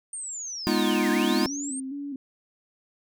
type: linear two-way sweep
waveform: sine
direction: down then up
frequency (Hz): 8870 to 1568 to 8870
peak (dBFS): -32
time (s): 0.13-1.8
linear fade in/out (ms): 2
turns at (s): 1.11
type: chord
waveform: square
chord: F half-diminished seventh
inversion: first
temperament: equal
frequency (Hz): 207.7 / 246.9 / 311.1 / 349.2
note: Ab3 / Cb4 / Eb4 / F4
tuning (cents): 0 / 0 / 0 / 0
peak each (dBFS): -28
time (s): 0.67-1.46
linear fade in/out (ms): 0
type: tone with vibrato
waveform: sine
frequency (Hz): 274.2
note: C#4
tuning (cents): -19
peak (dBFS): -31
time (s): 1.08-2.16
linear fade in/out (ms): 2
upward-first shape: square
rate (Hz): 2.4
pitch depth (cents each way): 62
effects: none